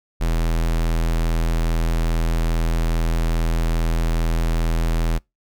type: tone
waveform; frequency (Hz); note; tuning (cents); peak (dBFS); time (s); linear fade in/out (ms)
square; 41.2; E1; 0; -18; 0.2-5.19; 20
effects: noise-tail reverb RT60 0.2 s tail -26 dB re dry